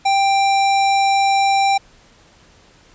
sine tone with sample-and-hold, 787 Hz, G5, 7 cents sharp, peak -12 dBFS, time 0.05-1.78 s, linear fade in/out 10 ms, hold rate 3150 Hz, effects pink hiss -50 dBFS RMS until 2.94 s + resampled to 16000 Hz

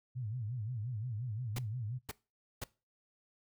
sine tone with vibrato, 115.3 Hz, A#2, 19 cents flat, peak -36 dBFS, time 0.15-1.99 s, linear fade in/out 20 ms, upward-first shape sine, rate 5.7 Hz, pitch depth 200 cents each way
pink noise bursts, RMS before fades -40 dBFS, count 3, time 1.56-2.641 s, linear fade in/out 5 ms, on 27 ms, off 500 ms
effects noise-tail reverb RT60 0.3 s tail -21 dB re dry

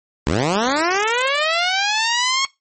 10% pulse linear sweep, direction up, 62.9 to 1097 Hz, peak -8 dBFS, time 0.27-2.45 s, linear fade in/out 0 ms, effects noise-tail reverb RT60 0.2 s tail -21 dB re dry + MP3 32 kbps

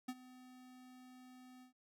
square tone with ADSR envelope, 253.5 Hz, B3, 45 cents sharp, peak -39 dBFS, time 0.08-1.73 s, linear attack 9 ms, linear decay 47 ms, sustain -18 dB, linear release 110 ms, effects none

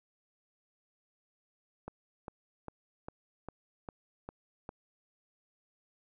click train, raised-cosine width 1 ms, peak -27 dBFS, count 8, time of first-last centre 1.88-4.691 s, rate 2.49 Hz, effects none

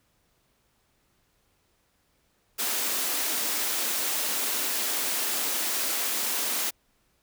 white high-pass noise, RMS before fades -28 dBFS, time 2.58-6.71 s, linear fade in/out 20 ms, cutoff 210 Hz, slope 96 dB/octave, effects pink hiss -69 dBFS RMS until 7.22 s

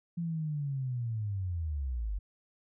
sine linear sweep, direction down, 172.4 to 46.25 Hz, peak -31 dBFS, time 0.17-2.19 s, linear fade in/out 10 ms, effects none

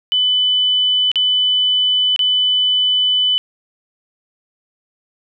sine tone with dropouts, 3000 Hz, F#7, 23 cents sharp, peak -12 dBFS, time 0.12-3.38 s, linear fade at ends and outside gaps 0 ms, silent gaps 1.116-1.157 / 2.162-2.192 s, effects none

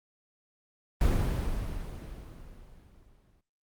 brown noise with exponential decay, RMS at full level -23 dBFS, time 1.01-3.41 s, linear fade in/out 2 ms, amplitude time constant 520 ms, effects Opus 24 kbps

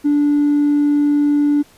sine tone with hard clipping, 291.5 Hz, D4, 13 cents flat, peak -12 dBFS, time 0.04-1.63 s, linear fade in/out 20 ms, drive 1 dB, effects pink hiss -49 dBFS RMS until 1.77 s + resampled to 32000 Hz

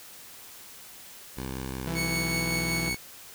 10% pulse tone with pitch glide, 65.4 to 61.87 Hz, C2 to B1, 0 to +4 cents, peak -25 dBFS, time 1.37-2.95 s, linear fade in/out 5 ms, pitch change -96 cents, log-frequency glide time 1.71-2.55 s
sawtooth tone, 165.8 Hz, E3, 10 cents sharp, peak -27 dBFS, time 1.87-2.89 s, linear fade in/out 2 ms
sawtooth tone with tremolo, 2217 Hz, C#7, in tune, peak -24 dBFS, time 1.94-2.97 s, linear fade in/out 50 ms, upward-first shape sine, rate 5.3 Hz, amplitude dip 30%
effects white hiss -47 dBFS RMS until 3.34 s

